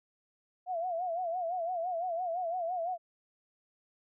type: tone with vibrato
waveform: sine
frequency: 698.5 Hz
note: F5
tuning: in tune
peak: -31 dBFS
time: 0.66-2.98 s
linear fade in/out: 50 ms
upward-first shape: sine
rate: 5.9 Hz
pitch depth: 110 cents each way
effects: none